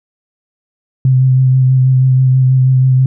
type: tone with vibrato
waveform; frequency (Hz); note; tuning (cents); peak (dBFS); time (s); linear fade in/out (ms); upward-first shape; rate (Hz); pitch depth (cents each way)
sine; 130; C3; -11; -6; 1.05-3.06; 2; sine; 6.2; 19
effects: none